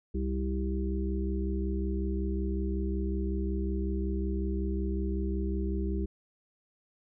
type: harmonic tone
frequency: 65.41 Hz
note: C2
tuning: in tune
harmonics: 1 / 3 / 5 / 6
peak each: -30 / -35 / -37 / -38 dBFS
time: 0.14-6.06 s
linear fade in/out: 10 ms
effects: none